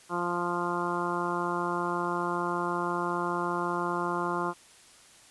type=harmonic tone; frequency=174.7 Hz; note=F3; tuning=1 cent sharp; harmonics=1 / 2 / 3 / 4 / 5 / 6 / 7 / 8; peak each=-37 / -33 / -40 / -38 / -36 / -33 / -36 / -38 dBFS; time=0.09-4.54 s; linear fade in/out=50 ms; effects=white hiss -55 dBFS RMS until 5.3 s + resampled to 24000 Hz